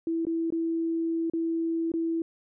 sine tone with dropouts, 329.6 Hz, E4, in tune, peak -25 dBFS, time 0.07-2.22 s, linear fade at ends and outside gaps 2 ms, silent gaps 0.252-0.268 / 0.504-0.523 / 1.299-1.335 / 1.918-1.938 s, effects none

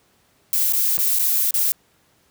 violet noise with dropouts, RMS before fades -19 dBFS, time 0.53-1.72 s, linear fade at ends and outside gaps 0 ms, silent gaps 0.724-0.734 / 0.971-0.989 / 1.187-1.194 / 1.508-1.541 s, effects pink hiss -60 dBFS RMS until 2.3 s + high-pass 80 Hz 12 dB/octave

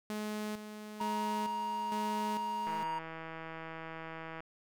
sawtooth tone with tremolo, 212.2 Hz, G#3, 38 cents sharp, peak -32 dBFS, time 0.1-2.83 s, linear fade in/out 0 ms, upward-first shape square, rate 1.1 Hz, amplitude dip 60%
triangle tone, 942 Hz, A#5, 18 cents sharp, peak -32 dBFS, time 1-2.99 s, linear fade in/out 5 ms
click train, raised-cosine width 0.5 ms, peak -29 dBFS, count 282, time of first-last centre 2.67-4.405 s, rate 162 Hz
effects none

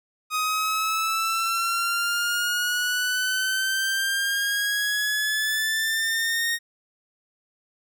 sawtooth exponential sweep, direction up, 1249 to 1862 Hz, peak -19 dBFS, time 0.3-6.59 s, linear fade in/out 50 ms, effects none

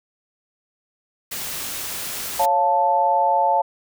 white noise, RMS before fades -29 dBFS, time 1.31-2.46 s, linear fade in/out 10 ms
sine chord, Db augmented, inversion none, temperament equal, 554.4 / 698.5 / 880 Hz, Db5 / F5 / A5, 0 / 0 / 0 cents, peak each -23 / -21 / -17 dBFS, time 2.39-3.62 s, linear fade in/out 10 ms
effects none

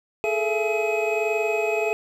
triangle tone cluster, 423.9 / 445.3 / 673 / 846 / 2533 Hz, G#4 / A4 / E5 / G#5 / D#7, +35 / +21 / +36 / +32 / +30 cents, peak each -23 / -27 / -25 / -31 / -26 dBFS, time 0.24-1.93 s, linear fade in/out 0 ms, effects none

